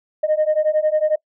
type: beating tone pair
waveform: sine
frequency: 610 / 621 Hz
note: D#5 / D#5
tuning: -34 / -3 cents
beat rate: 11 Hz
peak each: -17 dBFS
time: 0.23-1.16 s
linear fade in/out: 10 ms
effects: noise-tail reverb RT60 0.1 s tail -24 dB re dry + tanh soft clip ceiling -10 dBFS